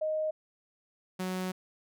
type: tone pair in turn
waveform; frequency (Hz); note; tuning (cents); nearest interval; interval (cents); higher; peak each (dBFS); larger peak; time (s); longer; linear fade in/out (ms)
sine / sawtooth; 622.3 / 185.01; D#5 / F#3; 0 / 0; octave + major sixth; 2100; first; -28; neither; 0.01-0.31 / 1.19-1.52; second; 10
effects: none